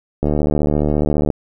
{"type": "click train", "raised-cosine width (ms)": 2, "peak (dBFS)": -4, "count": 81, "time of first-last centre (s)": [0.23, 1.302], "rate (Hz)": 74.6, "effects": []}